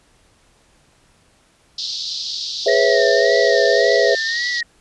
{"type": "band-pass noise", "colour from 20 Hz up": "white", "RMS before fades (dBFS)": -26, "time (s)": [1.78, 4.61], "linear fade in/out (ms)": 5, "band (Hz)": [3700, 5100], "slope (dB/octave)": 48}
{"type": "chord", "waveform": "sine", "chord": "C# minor seventh", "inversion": "second", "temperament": "equal with one note detuned", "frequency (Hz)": [415.3, 493.9, 547, 659.3], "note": ["G#4", "B4", "C#5", "E5"], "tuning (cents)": [0, 0, -23, 0], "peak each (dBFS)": -18, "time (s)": [2.66, 4.15], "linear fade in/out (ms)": 5}
{"type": "tone with vibrato", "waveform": "sine", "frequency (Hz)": 1870, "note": "A#6", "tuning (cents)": 5, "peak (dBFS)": -20, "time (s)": [2.68, 4.63], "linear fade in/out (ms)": 5, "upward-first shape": "sine", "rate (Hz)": 1.8, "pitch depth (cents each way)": 76}
{"effects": ["pink hiss -56 dBFS RMS until 4.8 s", "resampled to 24000 Hz"]}